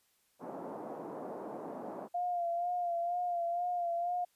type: band-pass noise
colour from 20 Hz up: white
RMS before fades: -43 dBFS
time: 0.39-2.09 s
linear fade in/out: 50 ms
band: 190 to 810 Hz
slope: 24 dB/octave
type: tone with vibrato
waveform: sine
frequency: 698.5 Hz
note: F5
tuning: in tune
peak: -31 dBFS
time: 2.14-4.25 s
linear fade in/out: 10 ms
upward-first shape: sine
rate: 2.1 Hz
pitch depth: 42 cents each way
effects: white hiss -73 dBFS RMS until 4.35 s + resampled to 32000 Hz